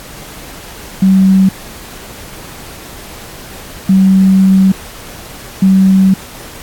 sine tone bursts at uneven times, 190.9 Hz, G3, 46 cents flat, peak -4 dBFS, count 3, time 1.02-1.49 / 3.89-4.72 / 5.62-6.14 s, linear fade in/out 5 ms, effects pink hiss -31 dBFS RMS until 6.62 s + AAC 64 kbps

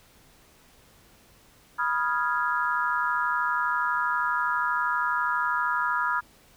sine chord, F half-diminished seventh, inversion second, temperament equal with one note detuned, 980.4 / 1244.5 / 1396.9 / 1661.2 Hz, Cb6 / Eb6 / F6 / Ab6, -13 / 0 / 0 / 0 cents, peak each -28 / -29 / -28 / -31 dBFS, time 1.78-6.21 s, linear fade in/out 20 ms, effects pink hiss -57 dBFS RMS until 6.56 s

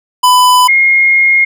square / sine tone pair in turn, 999 / 2143 Hz, B5 / C7, +20 / +41 cents, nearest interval octave + minor second, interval 1321 cents, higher second, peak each -5 dBFS, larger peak neither, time 0.23-0.68 / 0.68-1.45 s, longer second, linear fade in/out 10 ms, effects none

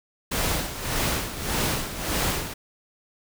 pink noise with tremolo, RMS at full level -24 dBFS, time 0.31-2.54 s, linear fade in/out 10 ms, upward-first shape sine, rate 1.7 Hz, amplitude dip 70%, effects none

